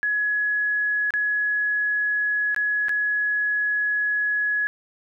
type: tone with dropouts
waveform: sine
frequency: 1685 Hz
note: G#6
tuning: 25 cents sharp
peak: -20 dBFS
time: 0.03-4.67 s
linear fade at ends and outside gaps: 0 ms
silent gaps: 1.106-1.138 / 2.546-2.563 / 2.884-2.893 s
effects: none